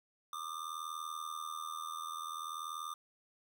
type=tone with amplitude modulation; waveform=square; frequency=1200 Hz; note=D6; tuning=37 cents sharp; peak=-37 dBFS; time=0.33-2.94 s; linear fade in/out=2 ms; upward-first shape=sine; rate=80.5 Hz; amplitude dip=80%; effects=none